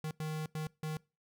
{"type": "tone bursts at uneven times", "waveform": "square", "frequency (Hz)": 155.56, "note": "D#3", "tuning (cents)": 0, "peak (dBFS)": -36, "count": 4, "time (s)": [[0.04, 0.11], [0.2, 0.46], [0.55, 0.67], [0.83, 0.97]], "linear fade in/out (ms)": 2, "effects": ["noise-tail reverb RT60 0.3 s tail -23 dB re dry"]}